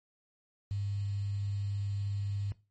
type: tone with quantisation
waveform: sine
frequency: 100.6 Hz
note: G2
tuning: 45 cents sharp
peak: -31 dBFS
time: 0.71-2.52 s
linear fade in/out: 0 ms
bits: 9
effects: noise-tail reverb RT60 0.3 s tail -19 dB re dry + MP3 32 kbps